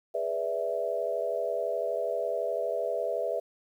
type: chord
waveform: sine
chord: E dominant seventh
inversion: first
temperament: equal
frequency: 415.3 / 493.9 / 587.3 / 659.3 Hz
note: G#4 / B4 / D5 / E5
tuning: 0 / 0 / 0 / 0 cents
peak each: -36 / -33 / -34 / -31 dBFS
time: 0.14-3.4 s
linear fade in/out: 10 ms
effects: 10-bit